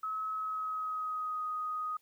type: tone with pitch glide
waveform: sine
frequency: 1285 to 1248.4 Hz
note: E6 to D#6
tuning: -45 to +5 cents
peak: -33 dBFS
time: 0.03-1.97 s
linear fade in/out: 5 ms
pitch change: -50 cents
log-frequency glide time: 0.31-1.43 s
effects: white hiss -71 dBFS RMS until 2.01 s